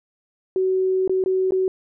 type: tone with dropouts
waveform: sine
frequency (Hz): 375.7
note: F#4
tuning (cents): +26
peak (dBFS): -17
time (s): 0.56-1.68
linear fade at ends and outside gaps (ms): 1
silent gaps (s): 1.077-1.095 / 1.239-1.26 / 1.508-1.521
effects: none